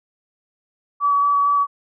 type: tone with vibrato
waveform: sine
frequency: 1142 Hz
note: D6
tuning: 49 cents flat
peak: -14 dBFS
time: 1-1.67 s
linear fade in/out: 50 ms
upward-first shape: square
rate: 4.4 Hz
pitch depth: 9 cents each way
effects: none